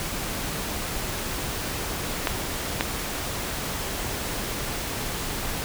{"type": "clicks", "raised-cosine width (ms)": 0.3, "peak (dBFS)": -5, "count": 2, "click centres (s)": [2.272, 2.809], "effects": ["pink hiss -30 dBFS RMS until 5.64 s"]}